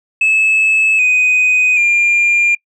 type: tone with pitch steps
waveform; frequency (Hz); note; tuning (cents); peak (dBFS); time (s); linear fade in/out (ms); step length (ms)
sine; 2602 / 2499 / 2400; E7 / D#7 / D7; -23 / +7 / +37; -7; 0.21-2.55; 5; 780
effects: noise-tail reverb RT60 0.1 s tail -23 dB re dry + tanh soft clip ceiling -7 dBFS